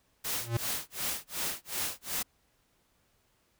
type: noise with tremolo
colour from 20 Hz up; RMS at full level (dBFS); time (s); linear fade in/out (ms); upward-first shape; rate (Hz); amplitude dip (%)
white; -32; 0.24-2.23; 10; sine; 2.7; 100
type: tone with exponential growth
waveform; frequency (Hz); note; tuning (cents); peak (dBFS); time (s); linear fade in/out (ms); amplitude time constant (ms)
square; 116.54; A#2; 0; -24; 0.37-0.57; 5; 42
effects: pink hiss -71 dBFS RMS until 3.59 s